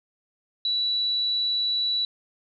sine tone, 3939 Hz, B7, 5 cents flat, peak -22 dBFS, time 0.65-2.05 s, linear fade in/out 2 ms, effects none

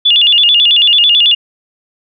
sine tone with vibrato, 3136 Hz, G7, in tune, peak -5 dBFS, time 0.05-1.35 s, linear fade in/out 10 ms, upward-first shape square, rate 9.1 Hz, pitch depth 170 cents each way, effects none

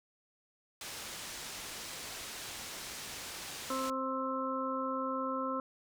white low-pass noise, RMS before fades -44 dBFS, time 0.81-3.9 s, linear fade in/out 2 ms, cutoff 7600 Hz, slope 12 dB/octave
harmonic tone, 263.4 Hz, C4, 12 cents sharp, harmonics 1 / 2 / 4 / 5, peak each -38 / -38 / -38 / -38 dBFS, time 3.7-5.6 s, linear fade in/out 2 ms
effects none

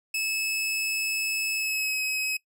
sawtooth tone with pitch glide, 2600 to 2551 Hz, E7 to D#7, -24 to +43 cents, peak -23 dBFS, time 0.14-2.37 s, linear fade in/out 5 ms, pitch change -33 cents, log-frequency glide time 1.54-1.96 s, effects noise-tail reverb RT60 0.1 s tail -21 dB re dry

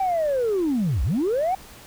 sine linear two-way sweep, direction down then up, 784 to 52.7 to 784 Hz, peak -18 dBFS, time 0-1.55 s, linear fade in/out 5 ms, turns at 1.03 s, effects tanh soft clip ceiling -17 dBFS + pink hiss -45 dBFS RMS until 1.86 s

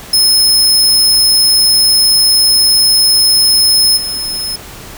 sawtooth tone with level steps, 5180 Hz, E8, 31 cents flat, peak -4 / -14 dBFS, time 0.13-4.56 s, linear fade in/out 5 ms, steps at 3.96 s, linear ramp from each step 20 ms, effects pink hiss -31 dBFS RMS until 4.97 s

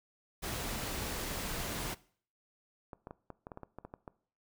pink noise, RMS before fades -38 dBFS, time 0.42-1.95 s, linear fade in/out 20 ms
clicks, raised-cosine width 1 ms, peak -30 dBFS, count 12, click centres 2.932 / 3.071 / 3.109 / 3.303 / 3.469 / 3.518 / 3.574 / 3.633 / 3.786 / 3.85 / 3.939 / 4.078 s
effects noise-tail reverb RT60 0.5 s tail -20 dB re dry

